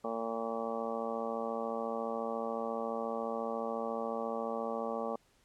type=harmonic tone; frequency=114.2 Hz; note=A#2; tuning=35 cents flat; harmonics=2 / 3 / 4 / 5 / 6 / 7 / 8 / 9 / 10; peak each=-41 / -49 / -39 / -39 / -44 / -42 / -49 / -50 / -43 dBFS; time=0.04-5.16 s; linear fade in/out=5 ms; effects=pink hiss -69 dBFS RMS until 5.44 s + low-pass 11000 Hz 12 dB/octave